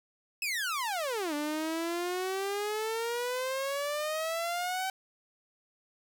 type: exponential two-way sweep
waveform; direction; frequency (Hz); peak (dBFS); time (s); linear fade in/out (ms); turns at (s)
sawtooth; down then up; 2648 to 291.4 to 768; -27; 0.42-4.9; 2; 1.34
effects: none

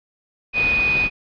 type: tone in noise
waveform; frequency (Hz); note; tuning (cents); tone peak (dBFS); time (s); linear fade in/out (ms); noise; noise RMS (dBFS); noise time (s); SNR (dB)
sine; 2482; D#7; -5; -16; 0.53-1.1; 50; pink; -28; 0.53-1.1; +9
effects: resampled to 11025 Hz

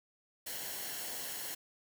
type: noise with comb filter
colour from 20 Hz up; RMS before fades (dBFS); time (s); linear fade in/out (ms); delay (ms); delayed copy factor
white; -41; 0.46-1.55; 10; 0.82; -0.5
effects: none

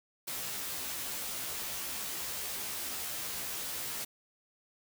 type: noise with comb filter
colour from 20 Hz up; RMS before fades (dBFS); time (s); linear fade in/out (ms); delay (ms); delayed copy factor
white; -38; 0.27-4.05; 10; 15; +1
effects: none

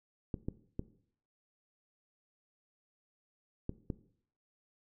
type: clicks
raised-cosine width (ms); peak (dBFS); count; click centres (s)
3; -22; 5; 0.342 / 0.485 / 0.794 / 3.694 / 3.902
effects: noise-tail reverb RT60 0.6 s tail -17 dB re dry

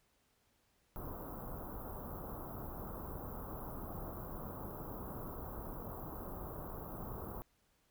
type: band-stop noise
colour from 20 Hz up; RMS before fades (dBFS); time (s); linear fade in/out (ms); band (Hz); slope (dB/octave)
pink; -45; 0.96-7.42; 0; 1300 to 13000; 48
effects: pink hiss -75 dBFS RMS until 7.9 s

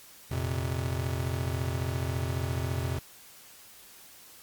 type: chord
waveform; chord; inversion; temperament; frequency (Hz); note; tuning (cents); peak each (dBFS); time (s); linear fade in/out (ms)
square; F suspended fourth; none; just; 87.31 / 116.41 / 130.96; F2 / Bb2 / C3; 0 / -2 / +2; -33 / -36 / -34; 0.31-2.99; 5
effects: white hiss -52 dBFS RMS until 4.42 s + Opus 48 kbps

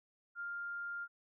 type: tone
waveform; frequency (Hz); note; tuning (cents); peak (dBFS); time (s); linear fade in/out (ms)
sine; 1400; F6; +4; -39; 0.35-1.08; 50
effects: none

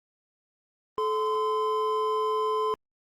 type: tone pair together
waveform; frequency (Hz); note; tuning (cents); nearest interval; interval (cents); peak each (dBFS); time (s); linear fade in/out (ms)
triangle; 433 / 1029; A4 / C6; -28 / -29; octave + minor third; 1499; -25 / -25; 0.98-2.74; 0
effects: Opus 24 kbps

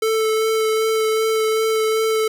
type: tone with vibrato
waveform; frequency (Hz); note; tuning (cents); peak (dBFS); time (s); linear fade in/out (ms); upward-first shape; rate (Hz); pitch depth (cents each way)
square; 440; A4; 0; -17; 0.02-2.28; 5; sine; 2.6; 12
effects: none

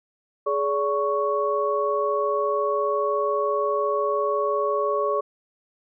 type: tone cluster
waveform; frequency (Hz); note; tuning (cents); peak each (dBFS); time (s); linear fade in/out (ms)
sine; 419.7 / 574 / 1111; G#4 / D5 / C#6; +18 / -40 / +4; -25; 0.46-5.21; 10
effects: none

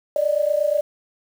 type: tone pair together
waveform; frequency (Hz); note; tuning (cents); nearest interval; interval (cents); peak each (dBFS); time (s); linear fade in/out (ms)
sine; 580.6 / 609; D5 / D#5; -20 / -37; minor second; 83; -20; 0.16-0.81; 2
effects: 7-bit

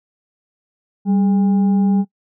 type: tone with frequency modulation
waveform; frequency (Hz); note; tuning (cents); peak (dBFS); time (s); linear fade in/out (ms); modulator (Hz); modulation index
sine; 196; G3; 0; -12; 1.05-2.05; 50; 614; 0.25
effects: noise-tail reverb RT60 0.1 s tail -23 dB re dry

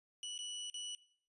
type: tone with dropouts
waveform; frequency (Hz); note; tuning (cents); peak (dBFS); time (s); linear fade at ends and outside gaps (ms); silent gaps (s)
sawtooth; 2950; F#7; -6; -38; 0.23-0.95; 1; 0.379-0.389 / 0.7-0.742
effects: noise-tail reverb RT60 0.5 s tail -17 dB re dry + resampled to 24000 Hz

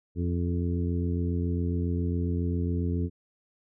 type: harmonic tone with a mistuned harmonic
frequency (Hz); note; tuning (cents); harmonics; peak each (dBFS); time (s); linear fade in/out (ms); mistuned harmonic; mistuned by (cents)
87.31; F2; 0; 1 / 2 / 3 / 4 / 5; -27 / -32 / -33 / -38 / -39; 0.15-3.1; 50; 5; -16
effects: none

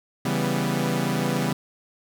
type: chord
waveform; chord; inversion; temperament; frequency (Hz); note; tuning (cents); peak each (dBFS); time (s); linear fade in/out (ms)
sawtooth; C# half-diminished seventh; none; equal with one note detuned; 138.59 / 165.39 / 196 / 246.9; C#3 / E3 / G3 / B3; 0 / +6 / 0 / 0; -24; 0.25-1.53; 5
effects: none

